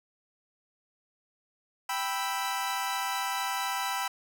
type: chord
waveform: sawtooth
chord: E minor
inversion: first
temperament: equal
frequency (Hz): 784 / 987.8 / 1318.5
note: G5 / B5 / E6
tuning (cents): 0 / 0 / 0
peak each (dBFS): -30 / -29 / -32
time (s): 1.89-4.08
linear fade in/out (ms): 5
effects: none